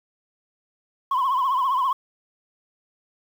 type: tone with vibrato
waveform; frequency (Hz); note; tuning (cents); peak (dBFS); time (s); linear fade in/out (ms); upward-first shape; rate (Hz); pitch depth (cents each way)
sine; 1046.5; C6; 0; -17; 1.11-1.93; 5; triangle; 15; 130
effects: tanh soft clip ceiling -17 dBFS + 8-bit